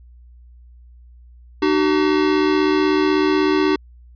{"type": "tone pair together", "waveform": "square", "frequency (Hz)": [303.8, 380], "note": ["D#4", "F#4"], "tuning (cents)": [-41, 46], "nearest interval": "major third", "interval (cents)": 387, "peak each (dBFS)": [-18, -18], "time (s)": [1.62, 3.76], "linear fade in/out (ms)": 5, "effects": ["added 60 Hz sine -42 dBFS peak until 4.15 s", "resampled to 11025 Hz"]}